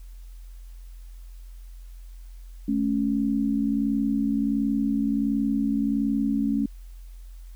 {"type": "tone pair together", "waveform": "sine", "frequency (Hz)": [215.8, 277.2], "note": ["A3", "C#4"], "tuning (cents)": [-33, 0], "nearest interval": "major third", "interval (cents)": 433, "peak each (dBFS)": -24, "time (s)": [2.68, 6.66], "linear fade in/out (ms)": 5, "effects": ["added 43 Hz sine -39 dBFS peak until 7.55 s", "white hiss -61 dBFS RMS until 7.55 s"]}